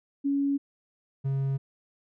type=tone pair in turn; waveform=sine / triangle; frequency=280 / 136.17 Hz; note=C#4 / C#3; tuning=+18 / -31 cents; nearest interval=octave; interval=1249 cents; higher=first; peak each=-23 dBFS; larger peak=neither; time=0.24-0.58 / 1.24-1.58 s; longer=neither; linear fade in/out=20 ms; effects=none